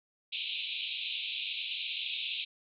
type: band-pass noise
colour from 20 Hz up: white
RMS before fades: -37 dBFS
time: 0.32-2.45 s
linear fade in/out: 10 ms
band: 2400 to 3900 Hz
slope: 96 dB/octave
effects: none